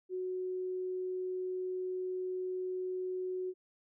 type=tone; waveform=sine; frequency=368.9 Hz; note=F#4; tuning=5 cents flat; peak=-34 dBFS; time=0.09-3.54 s; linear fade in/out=50 ms; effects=none